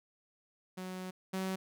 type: tone pair in turn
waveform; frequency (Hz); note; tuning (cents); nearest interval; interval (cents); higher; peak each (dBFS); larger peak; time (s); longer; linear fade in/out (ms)
sawtooth; 185 / 189; F#3 / F#3; 0 / +37; unison; 37; second; -36 / -30; second; 0.77-1.11 / 1.33-1.56; first; 10
effects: none